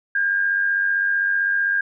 sine tone with amplitude modulation, 1611 Hz, G6, 47 cents sharp, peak -15 dBFS, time 0.15-1.81 s, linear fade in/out 5 ms, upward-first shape sine, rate 95.6 Hz, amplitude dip 50%, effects none

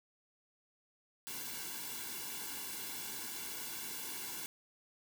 white noise with comb filter, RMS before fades -43 dBFS, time 1.27-4.46 s, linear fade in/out 0 ms, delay 1.6 ms, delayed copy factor -1, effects none

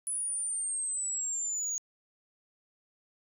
sine exponential sweep, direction down, 9990 to 6645 Hz, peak -29 dBFS, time 0.07-1.78 s, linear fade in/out 0 ms, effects tanh soft clip ceiling -28 dBFS

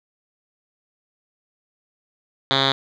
5% pulse tone with low-pass filter, 135.4 Hz, C#3, 40 cents flat, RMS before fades -19 dBFS, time 2.51-2.72 s, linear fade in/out 0 ms, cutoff 3600 Hz, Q 7.1, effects none

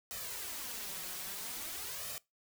white noise with flanger, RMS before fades -42 dBFS, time 0.11-2.18 s, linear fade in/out 0 ms, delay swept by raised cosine 1.6 to 5.5 ms, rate 0.5 Hz, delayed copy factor +0.7, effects noise-tail reverb RT60 0.2 s tail -22 dB re dry

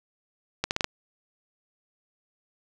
accelerating click train, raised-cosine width 0.2 ms, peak -8 dBFS, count 5, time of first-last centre 0.64-0.844 s, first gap 69 ms, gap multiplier 0.8, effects none

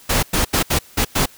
pink noise bursts at uneven times, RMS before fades -17 dBFS, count 6, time 0.09-0.23 / 0.33-0.45 / 0.53-0.63 / 0.7-0.79 / 0.97-1.05 / 1.15-1.26 s, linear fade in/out 10 ms, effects white hiss -46 dBFS RMS until 1.37 s

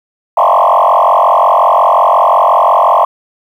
sine tone with frequency modulation, 865 Hz, A5, 30 cents flat, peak -4 dBFS, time 0.37-3.05 s, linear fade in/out 5 ms, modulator 45.6 Hz, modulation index 5.5, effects tanh soft clip ceiling 0 dBFS + 7-bit

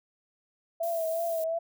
sine tone with vibrato, 659.3 Hz, E5, in tune, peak -27 dBFS, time 0.8-1.59 s, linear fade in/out 10 ms, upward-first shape triangle, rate 2.8 Hz, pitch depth 53 cents each way
violet noise, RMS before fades -42 dBFS, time 0.83-1.44 s, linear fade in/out 2 ms
effects none

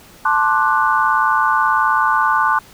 sine chord, D dominant seventh, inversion second, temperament equal with one note detuned, 880 / 1056.2 / 1174.7 / 1480 Hz, A5 / C6 / D6 / F#6, 0 / +16 / 0 / 0 cents, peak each -18 dBFS, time 0.25-2.59 s, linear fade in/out 5 ms, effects pink hiss -44 dBFS RMS until 2.73 s

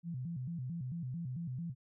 sine tone with vibrato, 146.9 Hz, D3, 1 cent sharp, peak -37 dBFS, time 0.03-1.75 s, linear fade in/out 50 ms, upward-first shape square, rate 4.5 Hz, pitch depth 250 cents each way, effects none

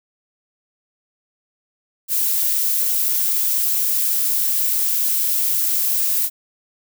violet noise, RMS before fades -19 dBFS, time 2.08-6.3 s, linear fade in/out 50 ms, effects none

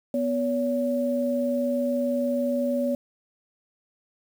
sine tone pair together, 246.9 / 566.6 Hz, B3 / C#5, 0 / +38 cents, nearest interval octave + major second, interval 1438 cents, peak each -25 dBFS, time 0.14-2.95 s, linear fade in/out 2 ms, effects 8-bit

